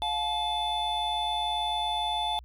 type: tone cluster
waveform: triangle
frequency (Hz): 713 / 860 / 3501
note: F5 / A5 / A7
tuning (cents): +36 / -40 / -9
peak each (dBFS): -31 / -28 / -30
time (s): 0.02-2.39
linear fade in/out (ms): 0
effects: added 60 Hz sine -46 dBFS peak until 2.44 s

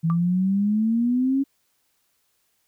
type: exponential sweep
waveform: sine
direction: up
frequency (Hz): 161.4 to 277.7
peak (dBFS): -18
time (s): 0.03-1.44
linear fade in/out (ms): 20
type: tone with exponential decay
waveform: sine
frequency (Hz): 1174.7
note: D6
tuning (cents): 0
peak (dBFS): -24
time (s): 0.1-0.19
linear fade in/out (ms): 0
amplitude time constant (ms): 18
effects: white hiss -69 dBFS RMS until 2.67 s

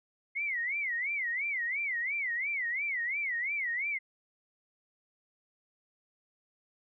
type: tone with vibrato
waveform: sine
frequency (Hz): 2093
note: C7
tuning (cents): 0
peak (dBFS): -30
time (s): 0.35-3.99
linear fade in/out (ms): 20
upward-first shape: sine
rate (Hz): 2.9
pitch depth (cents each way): 210
effects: none

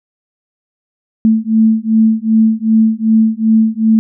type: beating tone pair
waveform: sine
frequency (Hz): 220 / 222.6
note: A3 / A3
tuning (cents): 0 / +20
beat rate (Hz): 2.6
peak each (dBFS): -11 / -11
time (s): 1.25-3.99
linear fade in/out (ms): 0
effects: none

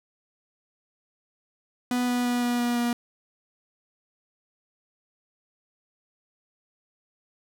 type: tone with pitch steps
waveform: 45% pulse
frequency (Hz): 246.9 / 245.3 / 243.8 / 242.2 / 240.7 / 239.2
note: B3 / B3 / B3 / B3 / B3 / A#3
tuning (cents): 0 / -12 / -22 / -34 / -44 / +45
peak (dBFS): -23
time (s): 1.91-2.93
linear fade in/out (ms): 2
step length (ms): 170
effects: none

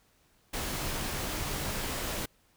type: noise with comb filter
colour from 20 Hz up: pink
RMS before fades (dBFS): -34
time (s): 0.53-2.26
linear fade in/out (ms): 10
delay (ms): 18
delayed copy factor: -0.55
effects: pink hiss -67 dBFS RMS until 2.56 s

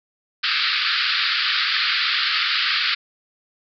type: band-pass noise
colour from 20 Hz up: white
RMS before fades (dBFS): -21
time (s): 0.43-2.95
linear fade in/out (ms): 10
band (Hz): 1200 to 4800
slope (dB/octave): 96
effects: none

